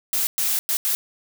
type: noise bursts at uneven times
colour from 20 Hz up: blue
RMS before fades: -22 dBFS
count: 4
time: 0.13-0.27 / 0.38-0.59 / 0.69-0.77 / 0.85-0.95 s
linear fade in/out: 0 ms
effects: none